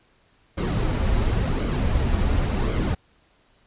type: noise with flanger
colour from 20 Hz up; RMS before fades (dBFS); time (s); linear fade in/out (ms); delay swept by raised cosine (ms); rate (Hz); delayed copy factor
brown; -22; 0.57-2.95; 10; 1.1 to 6.8; 0.93; -0.5
effects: pink hiss -61 dBFS RMS until 3.66 s + resampled to 8000 Hz